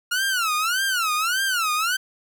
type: tone with vibrato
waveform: sawtooth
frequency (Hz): 1396.9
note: F6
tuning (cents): 0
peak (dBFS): -17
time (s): 0.11-1.97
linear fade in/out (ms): 10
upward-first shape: sine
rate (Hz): 1.7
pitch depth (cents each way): 230
effects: none